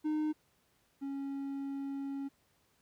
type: tone pair in turn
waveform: triangle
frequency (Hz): 306.7 / 276.1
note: D#4 / C#4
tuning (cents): -25 / -7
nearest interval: major second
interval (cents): 182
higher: first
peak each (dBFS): -28 / -34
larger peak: first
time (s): 0.04-0.33 / 1.01-2.29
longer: second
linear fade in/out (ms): 20
effects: pink hiss -72 dBFS RMS until 2.81 s + high-pass 60 Hz 12 dB/octave